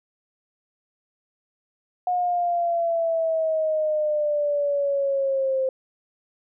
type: exponential sweep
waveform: sine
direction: down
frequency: 724 to 523.3 Hz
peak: -20 dBFS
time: 2.07-5.69 s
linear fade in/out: 2 ms
effects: none